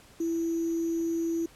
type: tone with sample-and-hold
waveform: sine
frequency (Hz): 332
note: E4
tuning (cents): +12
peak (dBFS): -26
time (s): 0.2-1.46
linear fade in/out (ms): 5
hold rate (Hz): 6300
effects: pink hiss -55 dBFS RMS until 1.55 s + low-pass 12000 Hz 12 dB/octave